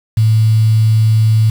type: tone with quantisation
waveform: sine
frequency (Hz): 110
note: A2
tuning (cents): 0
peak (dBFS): -7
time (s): 0.17-1.5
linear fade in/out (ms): 5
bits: 5
effects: none